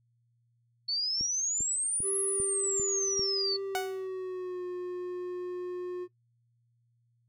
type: exponential two-way sweep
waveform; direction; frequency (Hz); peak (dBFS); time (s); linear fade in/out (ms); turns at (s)
sine; up then down; 4400 to 10800 to 4400; -28; 0.88-3.57; 10; 2.18
type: click train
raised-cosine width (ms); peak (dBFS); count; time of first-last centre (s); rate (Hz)
3; -29; 6; 1.21-3.194; 2.52
type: tone with pitch glide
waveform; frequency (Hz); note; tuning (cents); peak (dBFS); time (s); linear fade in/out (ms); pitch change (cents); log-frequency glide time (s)
triangle; 392 to 359.5; G4 to F#4; 0 to -50; -31; 2.02-6.08; 50; -150; 3.62-4.64
type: tone with exponential decay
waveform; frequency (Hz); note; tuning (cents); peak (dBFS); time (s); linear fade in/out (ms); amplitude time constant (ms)
sawtooth; 740; F#5; 0; -23; 3.75-4.07; 0; 68
effects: noise-tail reverb RT60 0.1 s tail -17 dB re dry + added 118 Hz sine -68 dBFS peak until 7.28 s